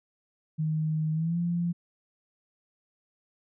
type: tone with pitch glide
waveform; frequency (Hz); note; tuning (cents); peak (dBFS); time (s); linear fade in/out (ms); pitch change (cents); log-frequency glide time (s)
sine; 156.2 to 172.32; D#3 to F3; +7 to -23; -25; 0.58-1.73; 20; +170; 1.13-1.38
effects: none